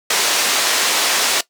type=band-pass noise; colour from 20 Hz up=white; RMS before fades=-17 dBFS; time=0.1-1.41 s; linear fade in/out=5 ms; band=380 to 6500 Hz; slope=12 dB/octave; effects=noise-tail reverb RT60 0.1 s tail -17 dB re dry